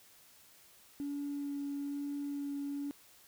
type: tone with vibrato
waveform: triangle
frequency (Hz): 284.4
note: C#4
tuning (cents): +45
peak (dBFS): -32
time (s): 1-2.91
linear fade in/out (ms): 0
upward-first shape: sine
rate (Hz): 1.1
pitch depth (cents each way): 9
effects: tanh soft clip ceiling -33 dBFS + white hiss -61 dBFS RMS until 3.27 s